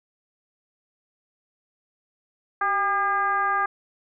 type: tone with frequency modulation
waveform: sine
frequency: 1207 Hz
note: D6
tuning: 47 cents sharp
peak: -20 dBFS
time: 2.61-3.66 s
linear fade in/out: 5 ms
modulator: 412 Hz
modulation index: 1.1
effects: none